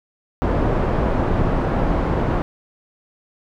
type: low-pass noise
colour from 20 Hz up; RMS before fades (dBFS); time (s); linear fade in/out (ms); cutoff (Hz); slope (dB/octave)
pink; -19; 0.42-2.42; 0; 960; 12
effects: none